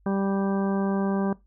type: harmonic tone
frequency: 196 Hz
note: G3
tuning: in tune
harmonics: 1 / 2 / 3 / 4 / 5 / 6 / 8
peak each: -24 / -30 / -34 / -36 / -38 / -40 / -42 dBFS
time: 0.06-1.33 s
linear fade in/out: 2 ms
effects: noise-tail reverb RT60 0.2 s tail -20 dB re dry + added 49 Hz sine -57 dBFS peak until 1.46 s